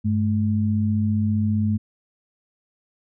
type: tone pair together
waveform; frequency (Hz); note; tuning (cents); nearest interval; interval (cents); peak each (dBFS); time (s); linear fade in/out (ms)
sine; 99.7 / 214.7; G2 / A3; +30 / -42; octave + minor second; 1328; -21 / -21; 0.04-1.78; 20
effects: none